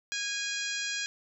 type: harmonic tone with a mistuned harmonic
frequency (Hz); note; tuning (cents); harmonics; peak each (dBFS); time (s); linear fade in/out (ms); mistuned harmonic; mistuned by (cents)
822; G#5; -18; 2 / 3 / 4 / 5 / 6 / 7 / 8 / 9; -36 / -38 / -39 / -40 / -41 / -41 / -42 / -43; 0.12-1.06; 0; 9; -15
effects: none